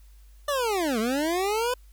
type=linear two-way sweep; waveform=25% pulse; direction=down then up; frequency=596 to 211.1 to 508 Hz; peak=-20 dBFS; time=0.48-1.74 s; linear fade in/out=5 ms; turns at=0.99 s; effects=added 50 Hz sine -48 dBFS peak until 1.92 s + white hiss -64 dBFS RMS until 1.92 s